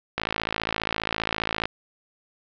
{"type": "click train", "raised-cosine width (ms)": 0.3, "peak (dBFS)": -8, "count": 82, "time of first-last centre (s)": [0.18, 1.655], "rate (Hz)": 54.9, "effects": ["low-pass 5000 Hz 12 dB/octave"]}